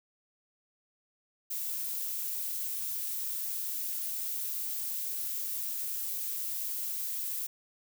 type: noise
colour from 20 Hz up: violet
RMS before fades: -35 dBFS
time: 1.5-7.47 s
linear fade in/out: 10 ms
effects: none